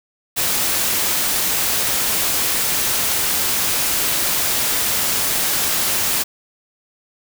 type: noise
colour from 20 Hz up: white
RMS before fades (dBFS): -19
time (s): 0.36-6.24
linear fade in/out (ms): 20
effects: none